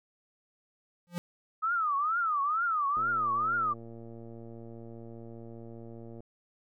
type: tone with exponential growth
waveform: square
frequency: 174.61 Hz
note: F3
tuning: in tune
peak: -29 dBFS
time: 1.07-1.18 s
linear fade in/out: 0 ms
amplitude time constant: 22 ms
type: tone with vibrato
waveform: sine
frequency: 1254 Hz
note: D#6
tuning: 13 cents sharp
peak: -26 dBFS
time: 1.62-3.74 s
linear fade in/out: 20 ms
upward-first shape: triangle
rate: 2.2 Hz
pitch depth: 240 cents each way
type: click train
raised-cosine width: 2 ms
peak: -34 dBFS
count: 373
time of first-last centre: 2.97-6.205 s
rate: 115 Hz
effects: none